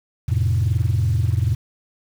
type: chord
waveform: sine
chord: F major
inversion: none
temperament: equal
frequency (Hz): 87.31 / 110 / 130.81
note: F2 / A2 / C3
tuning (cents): 0 / 0 / 0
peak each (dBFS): -19 / -18 / -22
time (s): 0.28-1.55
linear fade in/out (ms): 10
effects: tanh soft clip ceiling -11 dBFS + 7-bit